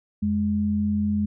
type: tone pair together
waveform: sine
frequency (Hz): 87.6 / 208.2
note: F2 / G#3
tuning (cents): +6 / +5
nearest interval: octave + minor third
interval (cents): 1499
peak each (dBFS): -28 / -21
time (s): 0.22-1.26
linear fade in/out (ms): 10
effects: none